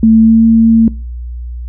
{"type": "tone with pitch glide", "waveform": "sine", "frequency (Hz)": [222.7, 226.1], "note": ["A3", "A3"], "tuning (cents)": [21, 47], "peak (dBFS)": -3, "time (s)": [0.03, 0.88], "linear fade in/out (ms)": 2, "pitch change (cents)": 26, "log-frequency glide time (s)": [0.19, 0.48], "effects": ["noise-tail reverb RT60 0.4 s tail -23 dB re dry", "added 60 Hz sine -20 dBFS peak until 1.68 s"]}